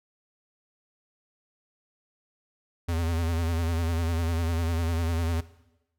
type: tone with vibrato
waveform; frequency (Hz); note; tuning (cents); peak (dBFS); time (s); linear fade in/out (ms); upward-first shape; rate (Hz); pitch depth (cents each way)
square; 83.3; E2; +19; -26; 2.88-5.41; 10; sine; 10; 61
effects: noise-tail reverb RT60 0.9 s tail -17 dB re dry